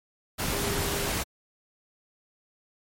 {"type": "tone in noise", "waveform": "sine", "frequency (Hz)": 402.1, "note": "G4", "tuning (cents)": 44, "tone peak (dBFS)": -34, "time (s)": [0.52, 1.1], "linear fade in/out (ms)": 20, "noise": "pink", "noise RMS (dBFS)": -29, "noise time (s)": [0.38, 1.24], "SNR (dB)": -8, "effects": ["MP3 64 kbps"]}